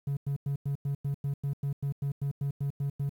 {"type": "tone bursts", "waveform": "triangle", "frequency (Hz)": 140.4, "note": "C#3", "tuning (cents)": 22, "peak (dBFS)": -25, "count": 16, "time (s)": [0.07, 3.094], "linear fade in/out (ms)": 5, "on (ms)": 99, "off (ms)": 96, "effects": ["tanh soft clip ceiling -22 dBFS", "10-bit"]}